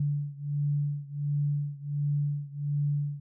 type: beating tone pair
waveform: sine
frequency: 144.4 / 145.8 Hz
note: D3 / D3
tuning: -29 / -12 cents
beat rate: 1.4 Hz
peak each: -29 / -31 dBFS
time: 0-3.2 s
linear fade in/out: 5 ms
effects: none